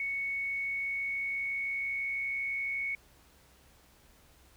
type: tone with frequency modulation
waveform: sine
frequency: 2217 Hz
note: C#7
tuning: in tune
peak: -31 dBFS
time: 0-2.95 s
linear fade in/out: 2 ms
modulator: 65.8 Hz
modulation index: 0.39
effects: added 65 Hz sine -64 dBFS peak until 4.56 s + pink hiss -62 dBFS RMS until 4.56 s